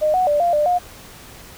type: tone with pitch steps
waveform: sine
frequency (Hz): 612 / 738 / 588 / 694 / 596 / 715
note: D#5 / F#5 / D5 / F5 / D5 / F5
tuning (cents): -29 / -5 / +2 / -11 / +25 / +41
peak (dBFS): -14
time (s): 0.01-0.79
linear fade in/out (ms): 20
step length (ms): 130
effects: pink hiss -41 dBFS RMS until 1.57 s